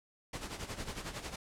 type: noise with tremolo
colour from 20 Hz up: pink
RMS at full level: -39 dBFS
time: 0.33-1.36 s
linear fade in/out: 5 ms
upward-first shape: sine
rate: 11 Hz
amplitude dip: 70%
effects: low-pass 9000 Hz 12 dB/octave